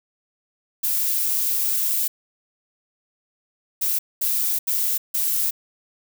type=noise bursts at uneven times; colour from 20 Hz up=violet; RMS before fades=-22 dBFS; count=5; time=0.83-2.08 / 3.81-3.99 / 4.21-4.59 / 4.67-4.98 / 5.14-5.51 s; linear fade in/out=10 ms; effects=none